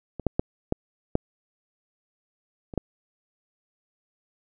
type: clicks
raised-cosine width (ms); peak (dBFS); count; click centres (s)
2; -20 / -8 / -8 / -9 / -7 / -24 / -10; 7; 0.197 / 0.267 / 0.395 / 0.724 / 1.154 / 2.738 / 2.777
effects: none